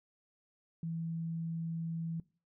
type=tone; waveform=sine; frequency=164.81 Hz; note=E3; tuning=in tune; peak=-35 dBFS; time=0.83-2.2 s; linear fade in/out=2 ms; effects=noise-tail reverb RT60 0.4 s tail -21 dB re dry